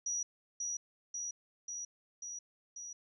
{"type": "tone with echo", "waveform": "sine", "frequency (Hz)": 5810, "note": "F#8", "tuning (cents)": -32, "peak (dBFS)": -33, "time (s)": [0.06, 0.23], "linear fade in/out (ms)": 5, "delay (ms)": 540, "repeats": 5, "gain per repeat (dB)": -2, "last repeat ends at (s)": 2.93, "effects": []}